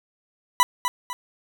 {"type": "tone with echo", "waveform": "40% pulse", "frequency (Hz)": 987.8, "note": "B5", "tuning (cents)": 0, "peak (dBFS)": -12, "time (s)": [0.6, 0.63], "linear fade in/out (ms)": 0, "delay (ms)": 250, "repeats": 2, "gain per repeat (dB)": -8, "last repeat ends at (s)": 1.13, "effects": []}